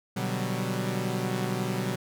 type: chord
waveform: sawtooth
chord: G major seventh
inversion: first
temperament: equal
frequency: 123.47 / 146.83 / 185 / 196 Hz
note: B2 / D3 / F#3 / G3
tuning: 0 / 0 / 0 / 0 cents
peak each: -28 / -33 / -28 / -30 dBFS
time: 0.16-1.96 s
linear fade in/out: 10 ms
effects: none